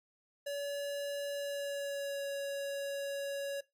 square tone with pitch glide, 569 to 559.5 Hz, C#5 to C#5, +45 to +16 cents, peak -36 dBFS, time 0.46-3.61 s, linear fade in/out 10 ms, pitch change -29 cents, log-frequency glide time 1.33-2.27 s, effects noise-tail reverb RT60 0.2 s tail -20 dB re dry + MP3 64 kbps

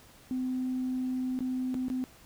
sine tone with dropouts, 255.9 Hz, C4, 38 cents flat, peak -28 dBFS, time 0.31-2.04 s, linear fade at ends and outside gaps 0 ms, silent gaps 1.39-1.406 / 1.743-1.75 / 1.883-1.901 s, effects tanh soft clip ceiling -24 dBFS + pink hiss -56 dBFS RMS until 2.25 s

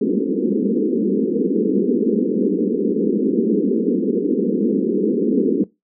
pink band-pass noise, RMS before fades -18 dBFS, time 0.01-5.64 s, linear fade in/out 5 ms, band 190 to 470 Hz, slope 96 dB/octave, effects noise-tail reverb RT60 0.2 s tail -21 dB re dry

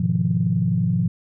sine chord, F half-diminished seventh, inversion first, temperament equal, 103.83 / 123.47 / 155.56 / 174.61 Hz, Ab2 / Cb3 / Eb3 / F3, 0 / 0 / 0 / 0 cents, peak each -25 / -23 / -25 / -20 dBFS, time 0-1.08 s, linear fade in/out 5 ms, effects tanh soft clip ceiling -7 dBFS

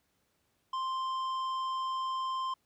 triangle tone with tanh clipping, 1046.5 Hz, C6, in tune, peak -33 dBFS, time 0.73-2.54 s, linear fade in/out 5 ms, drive 13 dB, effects pink hiss -75 dBFS RMS until 2.65 s + high-pass 60 Hz 12 dB/octave

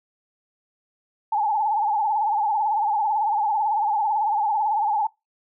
sine tone with vibrato, 848 Hz, G#5, 36 cents sharp, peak -19 dBFS, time 1.32-5.07 s, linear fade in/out 5 ms, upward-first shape triangle, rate 18 Hz, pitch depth 110 cents each way, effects noise-tail reverb RT60 0.2 s tail -22 dB re dry

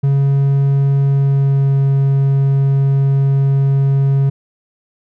triangle tone with pitch glide, 138.59 to 137.39 Hz, C#3 to C#3, 0 to -15 cents, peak -8 dBFS, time 0.03-4.3 s, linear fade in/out 10 ms, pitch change -15 cents, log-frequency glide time 1.08-1.78 s, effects none

